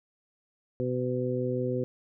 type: harmonic tone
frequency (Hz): 125.8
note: B2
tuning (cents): +32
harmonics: 1 / 2 / 3 / 4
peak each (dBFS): -32 / -33 / -32 / -32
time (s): 0.8-1.84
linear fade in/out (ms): 0
effects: none